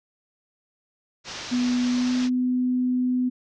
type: low-pass noise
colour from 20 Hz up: white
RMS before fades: -36 dBFS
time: 1.24-2.3 s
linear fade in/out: 50 ms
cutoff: 6200 Hz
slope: 48 dB/octave
type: tone with pitch glide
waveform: sine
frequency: 246.9 to 251.2 Hz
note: B3 to B3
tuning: 0 to +30 cents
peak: -20 dBFS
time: 1.51-3.3 s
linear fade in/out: 20 ms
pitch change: +30 cents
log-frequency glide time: 1.92-2.15 s
effects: none